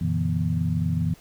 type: tone cluster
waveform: sine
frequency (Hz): 92.2 / 120.3 / 145.1 / 164.8 / 240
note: F#2 / B2 / D3 / E3 / B3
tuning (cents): -6 / -45 / -21 / 0 / -49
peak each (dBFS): -27 / -30 / -32 / -24 / -33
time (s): 0.01-1.14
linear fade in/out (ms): 5
effects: pink hiss -53 dBFS RMS until 1.2 s